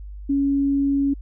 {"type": "tone", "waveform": "sine", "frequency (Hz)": 278.5, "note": "C#4", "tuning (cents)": 8, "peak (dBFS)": -17, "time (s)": [0.29, 1.14], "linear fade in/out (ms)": 10, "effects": ["added 50 Hz sine -33 dBFS peak until 1.21 s"]}